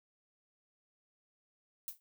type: noise with exponential decay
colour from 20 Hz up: violet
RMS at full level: -37 dBFS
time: 1.88-2 s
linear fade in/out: 0 ms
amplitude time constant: 24 ms
effects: none